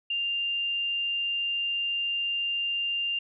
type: tone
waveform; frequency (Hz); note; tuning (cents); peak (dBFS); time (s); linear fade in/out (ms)
sine; 2794; F7; 0; -26; 0.1-3.19; 5
effects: none

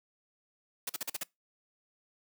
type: noise bursts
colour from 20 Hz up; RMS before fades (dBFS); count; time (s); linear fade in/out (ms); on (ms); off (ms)
white; -35; 6; 0.87-1.235; 5; 25; 43
effects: noise-tail reverb RT60 0.2 s tail -24 dB re dry + high-pass 200 Hz 12 dB/octave

